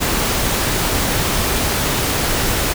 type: noise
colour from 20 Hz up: pink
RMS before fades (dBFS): -18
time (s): 0-2.74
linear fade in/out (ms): 20
effects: none